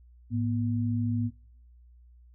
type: tone pair together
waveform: sine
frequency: 107.4 / 241.1 Hz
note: A2 / B3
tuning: -41 / -41 cents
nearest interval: octave + major second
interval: 1400 cents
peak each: -27 / -29 dBFS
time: 0.3-1.31 s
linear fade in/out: 50 ms
effects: noise-tail reverb RT60 0.7 s tail -26 dB re dry + added 60 Hz sine -52 dBFS peak until 2.34 s